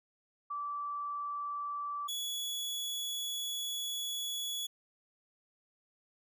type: tone pair in turn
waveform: sine / sawtooth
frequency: 1161 / 3388 Hz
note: D6 / G#7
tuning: -20 / +34 cents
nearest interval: octave + perfect fifth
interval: 1854 cents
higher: second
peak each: -35 / -32 dBFS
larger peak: second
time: 0.5-2.08 / 2.08-4.67 s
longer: second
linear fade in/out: 10 ms
effects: none